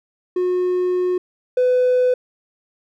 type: tone pair in turn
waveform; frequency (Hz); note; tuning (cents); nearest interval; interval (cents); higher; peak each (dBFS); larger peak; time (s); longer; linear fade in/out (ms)
triangle; 362.4 / 501.7; F#4 / B4; -36 / +27; tritone; 563; second; -14 / -10; second; 0.36-1.18 / 1.57-2.14; first; 5
effects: tanh soft clip ceiling -9 dBFS